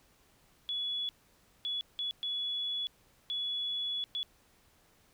sine tone bursts at uneven times, 3398 Hz, G#7, 39 cents sharp, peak -32 dBFS, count 6, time 0.69-1.09 / 1.65-1.81 / 1.99-2.11 / 2.23-2.87 / 3.3-4.04 / 4.15-4.23 s, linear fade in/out 0 ms, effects pink hiss -66 dBFS RMS until 5.13 s

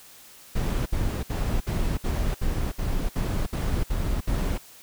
brown noise bursts, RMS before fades -25 dBFS, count 11, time 0.55-4.58 s, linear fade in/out 10 ms, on 310 ms, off 62 ms, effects white hiss -49 dBFS RMS until 4.82 s

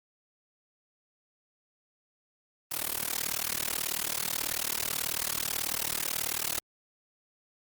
white noise with amplitude modulation, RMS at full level -28 dBFS, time 2.71-6.6 s, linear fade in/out 10 ms, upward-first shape sine, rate 38.3 Hz, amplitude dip 95%, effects Opus 32 kbps

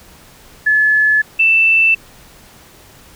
sine tone pair in turn, 1720 / 2659 Hz, A6 / E7, -40 / +14 cents, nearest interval minor sixth, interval 754 cents, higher second, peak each -9 / -8 dBFS, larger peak second, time 0.66-1.22 / 1.39-1.95 s, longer neither, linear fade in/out 10 ms, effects pink hiss -43 dBFS RMS until 3.15 s

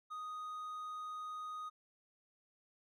triangle tone, 1244.5 Hz, D#6, in tune, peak -40 dBFS, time 0.1-1.7 s, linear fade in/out 20 ms, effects none

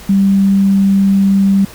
sine tone, 196 Hz, G3, in tune, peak -7 dBFS, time 0.09-1.65 s, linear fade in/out 5 ms, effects added 50 Hz sine -41 dBFS peak until 1.74 s + pink hiss -35 dBFS RMS until 1.74 s

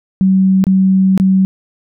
sine tone with dropouts, 190 Hz, F#3, 46 cents sharp, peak -7 dBFS, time 0.21-1.45 s, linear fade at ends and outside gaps 0 ms, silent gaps 0.64-0.668 / 1.177-1.199 s, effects none

